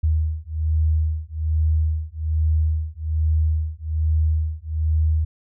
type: beating tone pair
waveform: sine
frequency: 77.9 / 79.1 Hz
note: D#2 / D#2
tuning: +3 / +29 cents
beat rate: 1.2 Hz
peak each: -21 dBFS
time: 0.03-5.25 s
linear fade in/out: 10 ms
effects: none